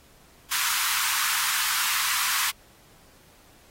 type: high-pass noise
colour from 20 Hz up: pink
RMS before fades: -26 dBFS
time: 0.51-2.51 s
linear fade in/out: 10 ms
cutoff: 990 Hz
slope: 48 dB/octave
effects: pink hiss -56 dBFS RMS until 3.7 s + AAC 48 kbps